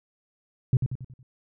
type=tone with echo; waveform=sine; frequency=127.7 Hz; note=C3; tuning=42 cents flat; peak=-14 dBFS; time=0.73-0.77 s; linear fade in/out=2 ms; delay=92 ms; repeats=5; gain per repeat=-7 dB; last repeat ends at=1.23 s; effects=tanh soft clip ceiling -13 dBFS